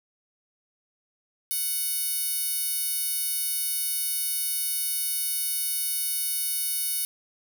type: tone with high-pass filter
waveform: 10% pulse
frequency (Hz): 740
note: F#5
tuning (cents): 0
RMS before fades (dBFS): -28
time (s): 1.51-7.05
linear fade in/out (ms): 0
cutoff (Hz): 9300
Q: 0.75
effects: none

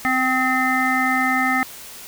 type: harmonic tone with a mistuned harmonic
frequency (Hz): 258.6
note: C4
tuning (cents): -20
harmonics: 1 / 3 / 5 / 7 / 8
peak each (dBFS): -23 / -23 / -23 / -23 / -23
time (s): 0.05-1.63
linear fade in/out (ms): 0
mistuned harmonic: 5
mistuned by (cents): -17
effects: white hiss -38 dBFS RMS until 2.07 s

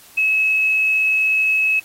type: tone with quantisation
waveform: sine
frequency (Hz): 2578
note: E7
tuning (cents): -39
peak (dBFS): -14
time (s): 0.17-1.8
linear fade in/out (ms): 10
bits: 7
effects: white hiss -46 dBFS RMS until 1.84 s + AAC 48 kbps

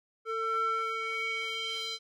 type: tone with band-pass filter sweep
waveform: square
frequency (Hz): 448.4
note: A4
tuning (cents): +33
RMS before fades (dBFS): -33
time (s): 0.25-1.99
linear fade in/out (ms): 50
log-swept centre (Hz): 990 to 4000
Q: 3.6
effects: none

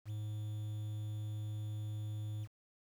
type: tone with quantisation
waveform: triangle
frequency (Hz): 106.4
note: G#2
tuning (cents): +42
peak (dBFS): -36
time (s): 0.05-2.48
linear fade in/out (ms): 50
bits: 10
effects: none

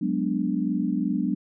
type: chord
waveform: sine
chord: G# half-diminished seventh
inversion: third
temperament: equal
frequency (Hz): 185 / 207.7 / 246.9 / 293.7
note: F#3 / G#3 / B3 / D4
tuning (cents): 0 / 0 / 0 / 0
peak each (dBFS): -28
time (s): 0.01-1.35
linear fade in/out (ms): 10
effects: none

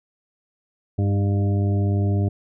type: harmonic tone with a mistuned harmonic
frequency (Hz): 100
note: G2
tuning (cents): +35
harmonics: 1 / 2 / 3 / 4 / 6 / 7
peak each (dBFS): -18 / -27 / -30 / -32 / -37 / -38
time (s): 0.98-2.29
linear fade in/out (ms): 10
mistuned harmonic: 3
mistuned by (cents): +18
effects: none

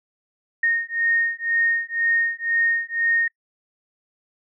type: beating tone pair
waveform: sine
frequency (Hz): 1848 / 1850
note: A#6 / A#6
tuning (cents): -16 / -14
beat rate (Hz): 2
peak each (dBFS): -22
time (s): 0.63-3.28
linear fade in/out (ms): 5
effects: noise-tail reverb RT60 0.1 s tail -26 dB re dry

